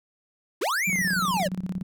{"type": "linear two-way sweep", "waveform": "square", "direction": "up then down", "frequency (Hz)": [277.2, 2405, 533], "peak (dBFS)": -24, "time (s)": [0.61, 1.48], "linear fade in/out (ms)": 10, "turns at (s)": 0.86}
{"type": "tone with tremolo", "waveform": "sine", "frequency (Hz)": 183.7, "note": "F#3", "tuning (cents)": -12, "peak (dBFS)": -25, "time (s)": [0.87, 1.83], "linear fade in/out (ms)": 10, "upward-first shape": "square", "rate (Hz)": 17, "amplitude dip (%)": 80}
{"effects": []}